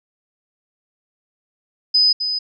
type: tone with echo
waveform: sine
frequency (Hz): 5010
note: D#8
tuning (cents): +11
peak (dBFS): -11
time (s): 1.94-2.13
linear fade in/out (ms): 10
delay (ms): 260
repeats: 1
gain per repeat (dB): -8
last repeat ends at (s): 2.39
effects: none